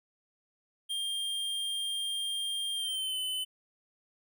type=tone with pitch glide; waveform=square; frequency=3200 to 3029 Hz; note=G7 to F#7; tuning=+35 to +40 cents; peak=-32 dBFS; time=0.89-3.45 s; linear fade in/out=20 ms; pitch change=-95 cents; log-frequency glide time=2.75-3.18 s; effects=none